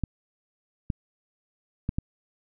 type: clicks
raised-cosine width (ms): 5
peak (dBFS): -14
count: 4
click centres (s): 0.037 / 0.902 / 1.891 / 1.985
effects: none